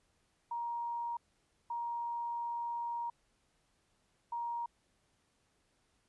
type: tone bursts at uneven times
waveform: sine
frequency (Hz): 942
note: A#5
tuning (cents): +18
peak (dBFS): -35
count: 3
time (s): 0.51-1.17 / 1.7-3.1 / 4.32-4.66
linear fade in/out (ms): 5
effects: pink hiss -75 dBFS RMS until 6.08 s + resampled to 24000 Hz